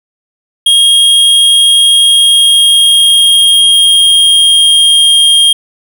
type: tone with pitch glide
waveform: square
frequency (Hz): 3256 to 3226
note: G#7 to G7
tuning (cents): -35 to +49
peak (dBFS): -4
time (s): 0.66-5.53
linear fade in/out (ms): 5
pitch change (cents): -16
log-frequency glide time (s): 2.03-5.1
effects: none